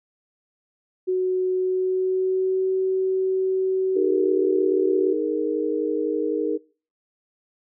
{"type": "tone with pitch glide", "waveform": "sine", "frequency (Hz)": [370, 377.6], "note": ["F#4", "F#4"], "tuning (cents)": [0, 35], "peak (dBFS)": -19, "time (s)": [1.07, 5.14], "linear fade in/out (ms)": 20, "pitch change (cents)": 35, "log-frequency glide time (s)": [1.52, 2.69]}
{"type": "chord", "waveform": "sine", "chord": "D# suspended fourth", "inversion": "none", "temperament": "just", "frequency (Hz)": [311.1, 414.8, 466.7], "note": ["D#4", "G#4", "A#4"], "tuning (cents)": [0, -2, 2], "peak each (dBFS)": [-26, -26, -25], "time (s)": [3.95, 6.58], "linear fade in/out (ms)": 20}
{"effects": ["noise-tail reverb RT60 0.4 s tail -24 dB re dry"]}